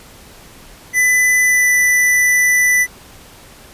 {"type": "tone with pitch glide", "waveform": "square", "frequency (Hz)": [2000, 1986.2], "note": ["B6", "B6"], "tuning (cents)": [21, 9], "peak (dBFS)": -11, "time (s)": [0.93, 2.87], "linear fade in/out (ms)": 50, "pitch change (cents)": -12, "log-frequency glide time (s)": [1.42, 1.68], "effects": ["pink hiss -41 dBFS RMS until 3.73 s", "resampled to 32000 Hz"]}